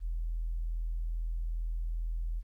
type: tone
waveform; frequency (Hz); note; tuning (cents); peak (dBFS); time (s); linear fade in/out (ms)
sine; 41.2; E1; 0; -30; 0-2.43; 50
effects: tanh soft clip ceiling -26 dBFS + 12-bit